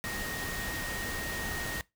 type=tone in noise; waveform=sine; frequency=1864.7 Hz; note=A#6; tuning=in tune; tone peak=-38 dBFS; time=0.04-1.81 s; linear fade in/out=0 ms; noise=pink; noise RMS=-37 dBFS; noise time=0.04-1.81 s; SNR=-4 dB; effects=noise-tail reverb RT60 0.2 s tail -21 dB re dry